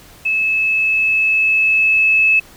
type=tone with level ramp; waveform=sine; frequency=2600 Hz; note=E7; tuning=24 cents flat; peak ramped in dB=-14 to -9 dBFS; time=0.25-2.4 s; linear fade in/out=10 ms; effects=pink hiss -43 dBFS RMS until 2.56 s